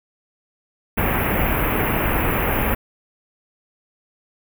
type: band-stop noise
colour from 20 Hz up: pink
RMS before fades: -20 dBFS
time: 0.97-2.75 s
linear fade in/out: 10 ms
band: 2700 to 12000 Hz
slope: 48 dB/octave
effects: none

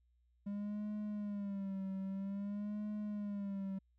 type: tone with vibrato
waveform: triangle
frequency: 200.9 Hz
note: G3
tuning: 43 cents sharp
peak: -36 dBFS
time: 0.46-3.79 s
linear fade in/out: 10 ms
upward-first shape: sine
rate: 0.51 Hz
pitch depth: 80 cents each way
effects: added 60 Hz sine -70 dBFS peak until 3.98 s

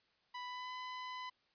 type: tone with pitch glide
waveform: sawtooth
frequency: 991 to 1007.2 Hz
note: B5 to B5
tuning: +6 to +34 cents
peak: -39 dBFS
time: 0.34-1.3 s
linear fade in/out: 10 ms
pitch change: +28 cents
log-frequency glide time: 0.45-0.72 s
effects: white hiss -75 dBFS RMS until 1.54 s + resampled to 11025 Hz

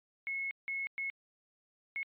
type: tone bursts at uneven times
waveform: sine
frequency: 2182 Hz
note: C#7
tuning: 28 cents flat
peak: -34 dBFS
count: 4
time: 0.27-0.51 / 0.68-0.87 / 0.98-1.1 / 1.96-2.03 s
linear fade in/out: 0 ms
effects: resampled to 8000 Hz

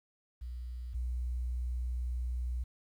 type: tone pair in turn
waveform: sine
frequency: 61 / 61.23 Hz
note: B1 / B1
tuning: -21 / -14 cents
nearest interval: unison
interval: 7 cents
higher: second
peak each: -38 / -32 dBFS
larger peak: second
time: 0.41-0.94 / 0.94-2.64 s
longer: second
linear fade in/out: 10 ms
effects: 11-bit

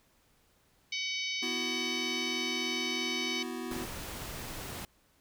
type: harmonic tone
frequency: 754 Hz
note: F#5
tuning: 32 cents sharp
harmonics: 3 / 4 / 5 / 6 / 7 / 8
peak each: -36 / -38 / -40 / -42 / -43 / -44 dBFS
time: 0.92-3.43 s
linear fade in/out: 5 ms
type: chord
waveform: square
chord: B suspended fourth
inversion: none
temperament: equal with one note detuned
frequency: 246.9 / 329.6 / 372.8 Hz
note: B3 / E4 / F#4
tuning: 0 / 0 / +13 cents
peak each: -40 / -42 / -42 dBFS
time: 1.42-3.85 s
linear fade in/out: 10 ms
type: noise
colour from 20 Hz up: pink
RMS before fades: -41 dBFS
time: 3.71-4.85 s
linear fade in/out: 2 ms
effects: pink hiss -68 dBFS RMS until 5.2 s

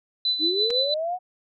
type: tone with tremolo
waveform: sine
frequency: 4000 Hz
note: B7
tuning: 21 cents sharp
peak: -19 dBFS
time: 0.25-0.94 s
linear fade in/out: 2 ms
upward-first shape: sine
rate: 6 Hz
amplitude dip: 60%
type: linear sweep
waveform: sine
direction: up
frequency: 293.7 to 746 Hz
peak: -24 dBFS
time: 0.39-1.19 s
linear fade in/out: 50 ms
type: clicks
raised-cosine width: 0.2 ms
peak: -18 dBFS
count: 2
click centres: 0.703 / 0.707 s
effects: none

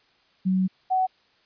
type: tone pair in turn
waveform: sine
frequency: 187.3 / 749.2 Hz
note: F#3 / F#5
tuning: +21 / +21 cents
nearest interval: 2 octaves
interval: 2400 cents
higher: second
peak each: -19 dBFS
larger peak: neither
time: 0.45-0.68 / 0.9-1.07 s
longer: first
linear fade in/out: 20 ms
effects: white hiss -62 dBFS RMS until 1.45 s + resampled to 11025 Hz

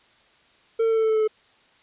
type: tone with pitch steps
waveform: triangle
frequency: 453.5 / 450.4 / 447.3 / 444.2 / 441.1 / 438.1 / 435 / 432 Hz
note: A#4 / A4 / A4 / A4 / A4 / A4 / A4 / A4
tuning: -48 / +40 / +28 / +16 / +4 / -7 / -20 / -32 cents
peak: -16 dBFS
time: 0.79-1.278 s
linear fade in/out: 10 ms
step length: 61 ms
effects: white hiss -58 dBFS RMS until 1.82 s + resampled to 8000 Hz

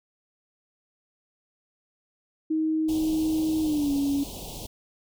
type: tone with pitch glide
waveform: sine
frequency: 315.2 to 280.8 Hz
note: D#4 to C#4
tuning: +23 to +22 cents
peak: -22 dBFS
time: 2.5-4.24 s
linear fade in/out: 10 ms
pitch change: -201 cents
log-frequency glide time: 3.61-3.92 s
type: band-stop noise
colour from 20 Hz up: pink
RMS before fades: -38 dBFS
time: 2.88-4.67 s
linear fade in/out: 10 ms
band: 910 to 2800 Hz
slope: 48 dB/octave
effects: none

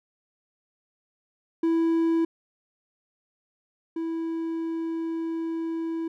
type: tone pair in turn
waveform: triangle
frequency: 329.6 / 328.3 Hz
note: E4 / E4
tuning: 0 / -7 cents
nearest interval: unison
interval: 7 cents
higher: first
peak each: -18 / -25 dBFS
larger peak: first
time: 1.63-2.25 / 3.96-6.08 s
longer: second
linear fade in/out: 5 ms
effects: none

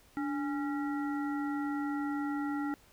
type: harmonic tone with a mistuned harmonic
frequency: 275 Hz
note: C#4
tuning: 14 cents flat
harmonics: 1 / 3 / 5 / 7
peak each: -32 / -41 / -42 / -47 dBFS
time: 0.17-2.74 s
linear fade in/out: 0 ms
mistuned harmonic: 1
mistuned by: +100 cents
effects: pink hiss -62 dBFS RMS until 2.92 s

